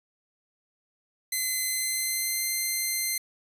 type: tone with pitch glide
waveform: 5% pulse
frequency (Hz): 2049 to 2079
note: C7 to C7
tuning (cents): -37 to -12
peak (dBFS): -16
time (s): 1.32-3.18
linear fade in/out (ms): 5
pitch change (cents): +25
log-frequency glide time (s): 1.64-2.5
effects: resampled to 32000 Hz